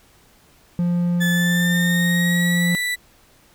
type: tone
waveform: triangle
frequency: 174.61 Hz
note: F3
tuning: in tune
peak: -15 dBFS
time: 0.79-2.75 s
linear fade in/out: 0 ms
type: tone with pitch glide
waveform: 35% pulse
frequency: 1737 to 1972.4 Hz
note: A6 to B6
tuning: -23 to -3 cents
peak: -19 dBFS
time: 1.2-2.96 s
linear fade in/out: 20 ms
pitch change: +220 cents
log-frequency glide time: 1.31-2.73 s
effects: pink hiss -54 dBFS RMS until 3.54 s